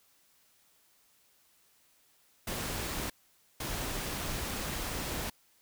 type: noise bursts at uneven times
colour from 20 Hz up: pink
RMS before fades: -36 dBFS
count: 2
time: 2.47-3.1 / 3.6-5.3 s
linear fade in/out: 5 ms
effects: white hiss -67 dBFS RMS until 5.61 s